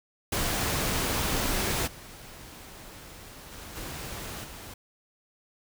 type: noise with level steps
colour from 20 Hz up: pink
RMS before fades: -28 / -46 / -43 / -38 / -43 dBFS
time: 0.32-4.74 s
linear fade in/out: 5 ms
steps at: 1.86 / 3.51 / 3.75 / 4.43 s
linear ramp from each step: 20 ms
effects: none